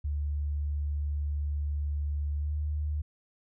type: tone with pitch glide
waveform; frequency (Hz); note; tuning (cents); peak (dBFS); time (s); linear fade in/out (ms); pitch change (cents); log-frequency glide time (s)
sine; 73.1 to 75.02; D2 to D2; -7 to +37; -28; 0.04-3.02; 10; +44; 2.37-2.53
effects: none